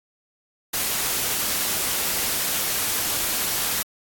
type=noise; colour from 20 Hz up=white; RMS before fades=-24 dBFS; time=0.73-3.83 s; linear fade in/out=10 ms; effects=AAC 64 kbps